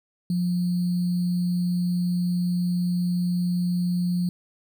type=tone with sample-and-hold; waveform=sine; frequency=177.3 Hz; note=F3; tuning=26 cents sharp; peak=-21 dBFS; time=0.3-4.29 s; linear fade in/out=2 ms; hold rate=4410 Hz; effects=none